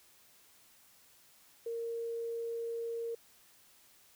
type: tone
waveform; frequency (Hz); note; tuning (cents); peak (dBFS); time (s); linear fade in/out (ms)
sine; 463.1; A#4; -11; -35; 1.66-3.15; 5
effects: white hiss -63 dBFS RMS until 4.15 s